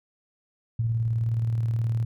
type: tone with tremolo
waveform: sine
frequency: 114.2 Hz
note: A#2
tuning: 35 cents flat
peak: -21 dBFS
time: 0.79-2.05 s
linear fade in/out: 5 ms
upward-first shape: square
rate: 19 Hz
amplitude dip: 30%
effects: none